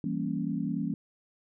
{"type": "chord", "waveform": "sine", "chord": "E diminished seventh", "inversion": "none", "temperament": "equal with one note detuned", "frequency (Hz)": [166.06, 196, 233.1, 277.2], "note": ["E3", "G3", "Bb3", "Db4"], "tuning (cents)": [13, 0, 0, 0], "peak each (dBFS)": -34, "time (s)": [0.04, 0.94], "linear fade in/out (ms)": 2, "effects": []}